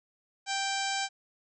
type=harmonic tone with a mistuned harmonic; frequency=784 Hz; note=G5; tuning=in tune; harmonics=1 / 2 / 3 / 4 / 5 / 6 / 7 / 8 / 9 / 10; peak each=-33 / -36 / -38 / -39 / -40 / -41 / -41 / -42 / -43 / -43 dBFS; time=0.46-1.09 s; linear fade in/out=50 ms; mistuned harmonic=7; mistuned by=-32 cents; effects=none